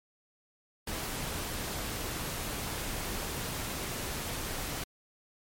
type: noise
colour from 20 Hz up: pink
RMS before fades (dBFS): -36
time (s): 0.87-4.84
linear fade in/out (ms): 5
effects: MP3 64 kbps